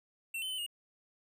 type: tone with pitch steps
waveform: square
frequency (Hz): 2705 / 3057 / 3035 / 2857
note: E7 / G7 / F#7 / F7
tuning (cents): +44 / -44 / +43 / +39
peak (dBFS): -36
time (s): 0.34-0.664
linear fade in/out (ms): 5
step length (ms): 81
effects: none